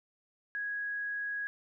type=tone; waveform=sine; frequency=1659 Hz; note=G#6; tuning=2 cents flat; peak=-33 dBFS; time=0.55-1.47 s; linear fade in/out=0 ms; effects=none